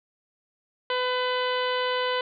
harmonic tone with a mistuned harmonic, 502 Hz, B4, 28 cents sharp, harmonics 1 / 2 / 3 / 4 / 5 / 6 / 7 / 8 / 9, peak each -27 / -29 / -33 / -35 / -42 / -33 / -40 / -40 / -47 dBFS, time 0.9-2.21 s, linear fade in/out 2 ms, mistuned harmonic 9, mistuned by +28 cents, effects none

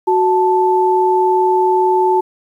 sine tone pair together, 370 / 878.8 Hz, F#4 / A5, 0 / -2 cents, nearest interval octave + minor third, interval 1498 cents, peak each -13 dBFS, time 0.07-2.21 s, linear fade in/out 10 ms, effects 8-bit

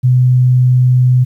sine tone, 126.2 Hz, B2, 38 cents sharp, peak -6 dBFS, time 0.03-1.25 s, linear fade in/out 20 ms, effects 8-bit

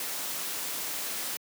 white noise, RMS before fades -34 dBFS, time 0-1.37 s, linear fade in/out 2 ms, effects high-pass 200 Hz 12 dB/octave

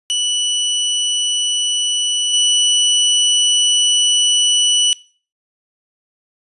sawtooth tone with level steps, 2960 Hz, F#7, in tune, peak -12 / -8 dBFS, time 0.1-4.93 s, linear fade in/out 0 ms, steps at 2.33 s, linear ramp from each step 10 ms, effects noise-tail reverb RT60 0.4 s tail -21 dB re dry + resampled to 24000 Hz

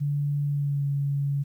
sine tone with pitch glide, 144.3 to 141 Hz, D3 to C#3, -30 to +30 cents, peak -23 dBFS, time 0-1.44 s, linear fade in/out 20 ms, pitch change -40 cents, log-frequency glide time 0.46-0.86 s, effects 10-bit

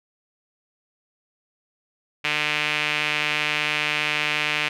sawtooth tone with band-pass filter, 150.5 Hz, D3, 43 cents sharp, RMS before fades -24 dBFS, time 2.24-4.69 s, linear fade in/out 10 ms, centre 2500 Hz, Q 3, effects none

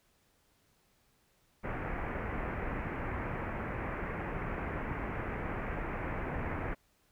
pink low-pass noise, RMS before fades -37 dBFS, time 1.63-6.75 s, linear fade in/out 20 ms, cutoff 2300 Hz, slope 48 dB/octave, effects pink hiss -71 dBFS RMS until 7.11 s

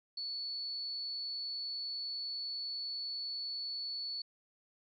sine tone, 4435 Hz, C#8, in tune, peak -37 dBFS, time 0.17-4.22 s, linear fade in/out 5 ms, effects none

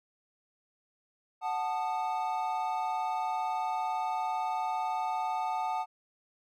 triangle chord, D# diminished, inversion first, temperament equal with one note detuned, 740 / 880 / 1227.4 Hz, F#5 / A5 / D#6, 0 / 0 / -24 cents, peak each -31 / -31 / -37 dBFS, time 1.41-5.86 s, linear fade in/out 50 ms, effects none

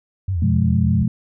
sine tone with vibrato, 88.5 Hz, F2, 23 cents sharp, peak -18 dBFS, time 0.28-1.03 s, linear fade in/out 5 ms, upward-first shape triangle, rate 6.4 Hz, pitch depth 190 cents each way
sine chord, F diminished, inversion second, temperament just, 125.72 / 174.61 / 209.5 Hz, Cb3 / F3 / Ab3, +31 / 0 / +15 cents, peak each -19 / -21 / -20 dBFS, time 0.42-1.08 s, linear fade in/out 5 ms
effects none

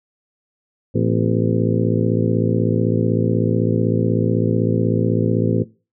harmonic tone with a mistuned harmonic, 56 Hz, A1, 31 cents sharp, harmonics 2 / 3 / 4 / 5 / 6 / 7 / 8 / 9, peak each -20 / -22 / -23 / -24 / -25 / -25 / -26 / -27 dBFS, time 0.94-5.64 s, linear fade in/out 20 ms, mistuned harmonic 5, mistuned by -120 cents, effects noise-tail reverb RT60 0.3 s tail -19 dB re dry

